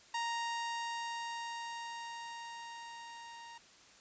sawtooth tone with level ramp, 932.3 Hz, A#5, in tune, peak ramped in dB -30 to -45 dBFS, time 0.14-3.58 s, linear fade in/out 5 ms, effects white hiss -60 dBFS RMS until 4 s + resampled to 16000 Hz

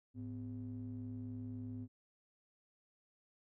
triangle ring-modulated tone, 73.7 Hz, D2, 7 cents sharp, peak -37 dBFS, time 0.14-1.88 s, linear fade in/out 50 ms, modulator 179 Hz, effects none

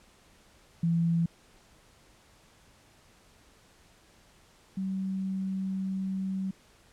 sine tone pair in turn, 167.8 / 190.8 Hz, E3 / G3, +31 / -47 cents, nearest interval major second, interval 222 cents, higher second, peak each -23 / -29 dBFS, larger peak first, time 0.83-1.26 / 4.77-6.51 s, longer second, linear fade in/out 5 ms, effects pink hiss -60 dBFS RMS until 6.92 s + low-pass 10000 Hz 12 dB/octave

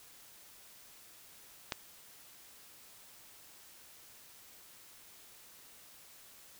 click, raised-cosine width 0.2 ms, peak -16 dBFS, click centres 1.722 s, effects white hiss -57 dBFS RMS until 6.59 s

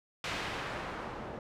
white noise with low-pass filter sweep, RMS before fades -39 dBFS, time 0.24-1.39 s, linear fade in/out 2 ms, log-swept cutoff 3000 to 710 Hz, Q 0.75, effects none

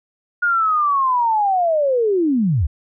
sine linear sweep, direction down, 1442 to 60.7 Hz, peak -14 dBFS, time 0.42-2.67 s, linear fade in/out 10 ms, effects none

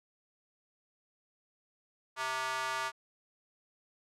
square tone with high-pass filter, 130.81 Hz, C3, in tune, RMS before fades -35 dBFS, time 2.16-2.92 s, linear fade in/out 50 ms, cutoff 1100 Hz, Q 2.1, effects low-pass 9000 Hz 12 dB/octave

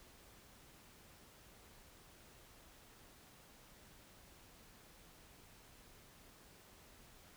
silence, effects pink hiss -62 dBFS RMS until 7.36 s

